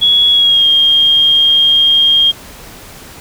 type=tone with pitch glide; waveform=sine; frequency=3356 to 3225 Hz; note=G#7 to G7; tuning=+17 to +48 cents; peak=-6 dBFS; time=0.01-2.32 s; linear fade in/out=20 ms; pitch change=-69 cents; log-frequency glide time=0.31-0.67 s; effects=pink hiss -34 dBFS RMS until 3.2 s